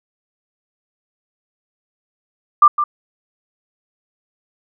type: tone with echo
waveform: sine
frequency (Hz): 1187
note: D6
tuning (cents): +18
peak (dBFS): -4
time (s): 2.62-2.68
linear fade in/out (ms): 5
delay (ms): 160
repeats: 1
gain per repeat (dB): -10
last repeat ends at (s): 2.84
effects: none